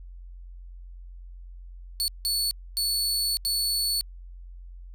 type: tone bursts at uneven times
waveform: sawtooth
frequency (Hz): 4435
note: C#8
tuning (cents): 0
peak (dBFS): -21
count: 4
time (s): 2-2.08 / 2.25-2.51 / 2.77-3.37 / 3.45-4.01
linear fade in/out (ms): 0
effects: added 44 Hz sine -40 dBFS peak until 4.94 s